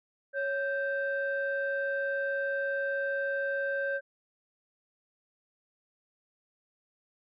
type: tone pair together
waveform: sine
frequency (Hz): 554.4 / 1566.6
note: C#5 / G6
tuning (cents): 0 / -2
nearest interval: octave + tritone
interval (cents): 1798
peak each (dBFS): -30 / -31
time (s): 0.33-4.01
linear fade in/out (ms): 50
effects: tanh soft clip ceiling -22 dBFS